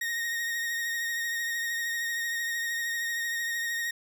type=tone with vibrato; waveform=40% pulse; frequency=1864.7 Hz; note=A#6; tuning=in tune; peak=-28 dBFS; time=0.01-3.91 s; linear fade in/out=5 ms; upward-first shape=triangle; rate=13 Hz; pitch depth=32 cents each way; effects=none